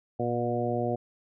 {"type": "harmonic tone with a mistuned harmonic", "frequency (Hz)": 120, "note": "B2", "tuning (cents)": -49, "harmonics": [1, 2, 3, 4, 5, 6], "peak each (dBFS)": [-33, -33, -33, -33, -33, -33], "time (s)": [0.19, 0.96], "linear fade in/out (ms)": 10, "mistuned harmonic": 1, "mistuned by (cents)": -22, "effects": []}